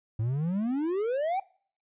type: exponential sweep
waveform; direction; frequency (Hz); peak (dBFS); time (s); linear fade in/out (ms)
triangle; up; 106.2 to 800; -24; 0.19-1.4; 5
effects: noise-tail reverb RT60 0.5 s tail -23 dB re dry + resampled to 8000 Hz